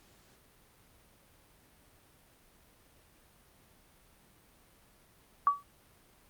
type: tone with exponential decay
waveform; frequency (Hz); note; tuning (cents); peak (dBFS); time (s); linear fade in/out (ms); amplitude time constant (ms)
sine; 1142; D6; -49; -18; 5.47-5.63; 1; 34
effects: pink hiss -63 dBFS RMS until 6.29 s + Opus 48 kbps